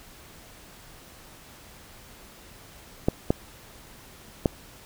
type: clicks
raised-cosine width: 2 ms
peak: -6 dBFS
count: 3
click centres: 3.085 / 3.305 / 4.458 s
effects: pink hiss -49 dBFS RMS until 4.85 s